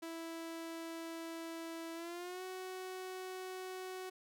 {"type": "tone with pitch glide", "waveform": "sawtooth", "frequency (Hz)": [329.6, 372.1], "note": ["E4", "F#4"], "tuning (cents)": [0, 10], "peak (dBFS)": -39, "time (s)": [0.02, 4.1], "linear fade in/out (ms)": 10, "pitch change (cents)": 210, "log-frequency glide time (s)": [1.94, 2.43], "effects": []}